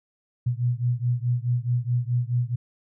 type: beating tone pair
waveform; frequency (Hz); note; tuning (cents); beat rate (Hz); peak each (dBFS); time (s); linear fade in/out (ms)
sine; 120 / 124.7; B2 / B2; -49 / +17; 4.7; -24 / -25; 0.46-2.56; 10
effects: none